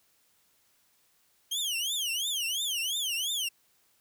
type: tone with vibrato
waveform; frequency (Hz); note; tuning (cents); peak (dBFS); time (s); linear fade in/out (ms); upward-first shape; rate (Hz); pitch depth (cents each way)
sawtooth; 3121; G7; -8; -26; 1.51-3.49; 10; triangle; 2.9; 280
effects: white hiss -68 dBFS RMS until 4 s

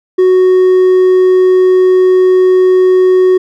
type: tone with hard clipping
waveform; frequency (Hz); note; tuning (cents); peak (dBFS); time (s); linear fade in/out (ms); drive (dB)
triangle; 370; F#4; 0; -5; 0.18-3.38; 10; 5
effects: none

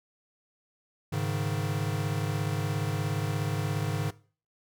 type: chord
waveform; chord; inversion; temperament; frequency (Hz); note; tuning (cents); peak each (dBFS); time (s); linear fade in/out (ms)
square; Ab suspended fourth; none; equal; 103.83 / 138.59 / 155.56; Ab2 / Db3 / Eb3; 0 / 0 / 0; -33; 1.12-4.11; 10
effects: noise-tail reverb RT60 0.4 s tail -19 dB re dry

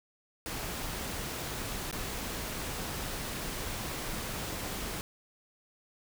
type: noise with dropouts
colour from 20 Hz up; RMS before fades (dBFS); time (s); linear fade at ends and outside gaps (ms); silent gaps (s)
pink; -37; 0.46-5.01; 0; 1.911-1.927
effects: none

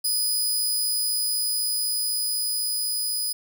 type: tone with level ramp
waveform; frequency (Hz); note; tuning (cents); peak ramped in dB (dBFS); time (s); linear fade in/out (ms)
15% pulse; 4978; D#8; 0; -15 to -18; 0.04-3.33; 10
effects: none

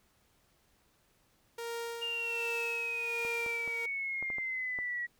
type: tone with tremolo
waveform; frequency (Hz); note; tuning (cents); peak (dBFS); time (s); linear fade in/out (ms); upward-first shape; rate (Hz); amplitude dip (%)
sawtooth; 466.2; A#4; 0; -32; 1.58-3.86; 5; sine; 1.3; 60
type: exponential sweep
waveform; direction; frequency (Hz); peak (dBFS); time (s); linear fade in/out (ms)
sine; down; 2821 to 1917; -33; 2.01-5.07; 20
type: clicks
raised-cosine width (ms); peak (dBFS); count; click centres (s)
1; -31; 7; 3.25 / 3.463 / 3.677 / 4.226 / 4.302 / 4.384 / 4.788
effects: pink hiss -70 dBFS RMS until 5.19 s

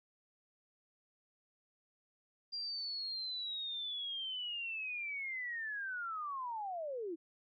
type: linear sweep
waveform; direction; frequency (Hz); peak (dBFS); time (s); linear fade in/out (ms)
sine; down; 4796 to 310.5; -38; 2.52-7.16; 20
effects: none

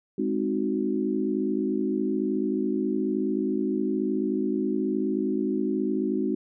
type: chord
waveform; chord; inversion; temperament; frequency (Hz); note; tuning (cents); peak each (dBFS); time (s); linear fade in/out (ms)
sine; Ab dominant seventh; none; equal; 207.7 / 261.6 / 311.1 / 370; Ab3 / C4 / Eb4 / Gb4; 0 / 0 / 0 / 0; -29; 0.18-6.35; 5
effects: none

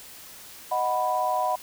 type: chord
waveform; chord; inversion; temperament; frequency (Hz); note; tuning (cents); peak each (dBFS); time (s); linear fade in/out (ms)
sine; B major; first; equal; 622.3 / 740 / 987.8; D#5 / F#5 / B5; 0 / 0 / 0; -29 / -26 / -26; 0.71-1.56; 10
effects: white hiss -45 dBFS RMS until 1.62 s

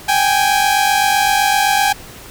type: tone pair together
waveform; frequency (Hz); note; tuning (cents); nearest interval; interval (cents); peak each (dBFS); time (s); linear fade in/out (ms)
sawtooth; 781 / 828.8; G5 / G#5; -7 / -4; minor second; 103; -11; 0.08-1.93; 10
effects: pink hiss -36 dBFS RMS until 2.3 s

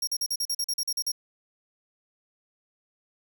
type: tone bursts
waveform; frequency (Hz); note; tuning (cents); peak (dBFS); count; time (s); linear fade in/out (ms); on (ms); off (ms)
sawtooth; 5588; F8; 0; -23; 12; 0.02-1.118; 5; 53; 42
effects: none

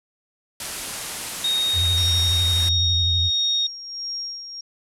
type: low-pass noise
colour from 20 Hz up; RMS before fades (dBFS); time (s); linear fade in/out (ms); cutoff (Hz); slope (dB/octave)
white; -32; 0.6-2.69; 2; 12000; 48
type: tone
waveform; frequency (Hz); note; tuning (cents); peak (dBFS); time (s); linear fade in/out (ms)
sine; 3729; A#7; 0; -19; 1.44-3.67; 5
type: tone with vibrato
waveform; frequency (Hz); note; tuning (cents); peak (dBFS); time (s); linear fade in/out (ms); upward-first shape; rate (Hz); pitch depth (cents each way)
sine; 87.31; F2; 0; -21; 1.73-3.31; 50; sine; 12; 95
type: tone with tremolo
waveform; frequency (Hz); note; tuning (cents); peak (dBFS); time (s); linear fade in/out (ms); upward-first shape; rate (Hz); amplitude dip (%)
sine; 5580; F8; -2; -26; 1.97-4.61; 5; sine; 1.5; 60
effects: none

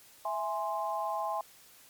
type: chord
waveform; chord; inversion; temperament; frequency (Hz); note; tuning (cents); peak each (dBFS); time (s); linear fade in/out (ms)
sine; E augmented; none; equal; 659.3 / 830.6 / 1046.5; E5 / G#5 / B#5; 0 / 0 / 0; -36 / -34 / -35; 0.25-1.41; 2
effects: white hiss -57 dBFS RMS until 1.89 s + MP3 96 kbps

